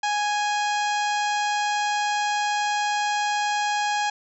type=harmonic tone with a mistuned harmonic; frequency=830.6 Hz; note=G#5; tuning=in tune; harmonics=1 / 2 / 3 / 4 / 5 / 6 / 7 / 8 / 9; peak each=-23 / -29 / -33 / -35 / -37 / -39 / -40 / -41 / -42 dBFS; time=0.03-4.1 s; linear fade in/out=5 ms; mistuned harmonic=4; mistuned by=-29 cents; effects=none